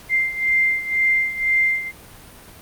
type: beating tone pair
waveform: sine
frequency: 2093 / 2095 Hz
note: C7 / C7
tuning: 0 / +2 cents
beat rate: 2 Hz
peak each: -18 / -22 dBFS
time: 0.09-1.92 s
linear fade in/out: 50 ms
effects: pink hiss -43 dBFS RMS until 2.61 s + Opus 48 kbps